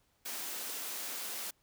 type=high-pass noise; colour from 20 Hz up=white; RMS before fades=-40 dBFS; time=0.25-1.51 s; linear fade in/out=10 ms; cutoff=220 Hz; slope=24 dB/octave; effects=pink hiss -73 dBFS RMS until 1.62 s